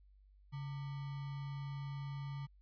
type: tone with sample-and-hold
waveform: sine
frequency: 140 Hz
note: C#3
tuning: 18 cents sharp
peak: -40 dBFS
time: 0.52-2.47 s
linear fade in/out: 20 ms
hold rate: 1050 Hz
effects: added 49 Hz sine -61 dBFS peak until 2.61 s + resampled to 11025 Hz